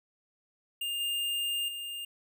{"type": "tone with level steps", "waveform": "square", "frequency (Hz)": 2810, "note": "F7", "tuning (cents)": 10, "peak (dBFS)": [-32, -30, -37], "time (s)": [0.81, 2.05], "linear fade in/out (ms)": 5, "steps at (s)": [1, 1.68], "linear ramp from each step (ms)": 5, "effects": []}